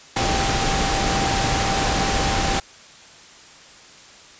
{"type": "tone in noise", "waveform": "sine", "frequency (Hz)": 784, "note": "G5", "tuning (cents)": 0, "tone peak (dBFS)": -25, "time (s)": [0.16, 2.6], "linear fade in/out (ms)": 5, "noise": "pink", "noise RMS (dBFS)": -21, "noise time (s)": [0.16, 2.6], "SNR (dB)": -7, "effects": ["white hiss -45 dBFS RMS until 4.39 s", "resampled to 16000 Hz"]}